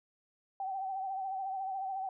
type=tone with vibrato; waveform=sine; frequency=769 Hz; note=G5; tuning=33 cents flat; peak=-34 dBFS; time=0.6-2.09 s; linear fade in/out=2 ms; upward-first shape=sine; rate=14 Hz; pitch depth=46 cents each way; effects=none